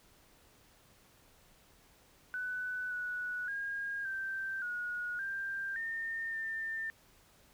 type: tone with pitch steps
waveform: sine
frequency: 1496 / 1473 / 1625 / 1563 / 1450 / 1585 / 1818 / 1797 Hz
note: F#6 / F#6 / G#6 / G6 / F#6 / G6 / A#6 / A6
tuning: +19 / -8 / -38 / -6 / -35 / +19 / -44 / +36 cents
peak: -35 dBFS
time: 2.34-6.9 s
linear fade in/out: 0 ms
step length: 570 ms
effects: pink hiss -64 dBFS RMS until 7.53 s